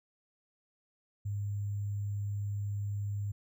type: tone with sample-and-hold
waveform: sine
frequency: 101.8 Hz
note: G#2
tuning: 34 cents flat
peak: -32 dBFS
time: 1.25-3.32 s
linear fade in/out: 10 ms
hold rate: 7350 Hz
effects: none